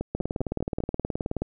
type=two click trains; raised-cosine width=2 ms; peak=-14 / -15 dBFS; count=25 / 5; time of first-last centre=0.15-1.42 / 0.01-0.804 s; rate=18.9 / 5.04 Hz; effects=none